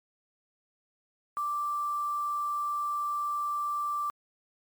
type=tone with quantisation; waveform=sine; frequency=1174.7 Hz; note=D6; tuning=in tune; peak=-28 dBFS; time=1.37-4.1 s; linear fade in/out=0 ms; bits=8; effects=MP3 96 kbps